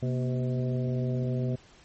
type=harmonic tone with a mistuned harmonic; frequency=127.7 Hz; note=C3; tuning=42 cents flat; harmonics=1 / 2 / 3 / 4 / 5; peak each=-27 / -33 / -37 / -39 / -41 dBFS; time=0.02-1.56 s; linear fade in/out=10 ms; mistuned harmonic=2; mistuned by=-94 cents; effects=pink hiss -56 dBFS RMS until 1.84 s + MP3 32 kbps